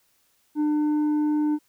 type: tone with tanh clipping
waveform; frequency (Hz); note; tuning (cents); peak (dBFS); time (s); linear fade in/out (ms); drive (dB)
sine; 300.2; D4; +38; -21; 0.55-1.59; 50; 5
effects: white hiss -66 dBFS RMS until 1.68 s